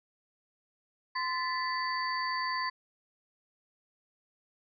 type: tone cluster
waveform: sine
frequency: 1032 / 1753 / 1987 / 4583 Hz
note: C6 / A6 / B6 / D8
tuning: -24 / -7 / +10 / -43 cents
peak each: -32 / -38 / -38 / -38 dBFS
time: 1.15-2.7 s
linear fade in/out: 10 ms
effects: none